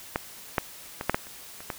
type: clicks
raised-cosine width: 0.5 ms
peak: -10 / -7 / -16 / -6 / -8 / -30 / -26 / -15 dBFS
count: 8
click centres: 0.159 / 0.582 / 1.011 / 1.096 / 1.145 / 1.269 / 1.605 / 1.702 s
effects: white hiss -45 dBFS RMS until 1.78 s